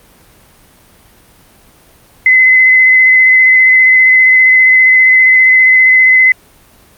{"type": "tone with vibrato", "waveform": "sine", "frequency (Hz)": 2038, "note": "C7", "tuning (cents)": -46, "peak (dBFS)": -3, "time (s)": [2.26, 6.32], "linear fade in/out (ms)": 2, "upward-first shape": "square", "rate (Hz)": 15, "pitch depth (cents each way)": 12, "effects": ["pink hiss -44 dBFS RMS until 6.97 s", "Opus 32 kbps"]}